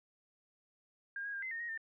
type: tone with pitch steps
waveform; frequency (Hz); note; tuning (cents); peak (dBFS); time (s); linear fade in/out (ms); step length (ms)
sine; 1611 / 1644 / 1603 / 2060 / 1836 / 1879 / 1804; G6 / G#6 / G6 / C7 / A#6 / A#6 / A6; +47 / -18 / +38 / -28 / -27 / +13 / +43; -38; 1.16-1.776; 2; 88
effects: none